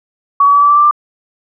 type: tone with pitch steps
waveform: sine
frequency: 1129 / 1138.2 / 1147.4 / 1156.7 / 1166.1 / 1175.6 / 1185.1 Hz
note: C#6 / C#6 / D6 / D6 / D6 / D6 / D6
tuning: +31 / +45 / -41 / -27 / -13 / +1 / +15 cents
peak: -5 dBFS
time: 0.4-0.911 s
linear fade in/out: 5 ms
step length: 73 ms
effects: none